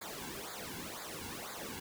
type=noise with flanger; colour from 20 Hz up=pink; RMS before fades=-44 dBFS; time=0.01-1.8 s; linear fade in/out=10 ms; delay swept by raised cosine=0.34 to 1.64 ms; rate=2 Hz; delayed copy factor=-0.95; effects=none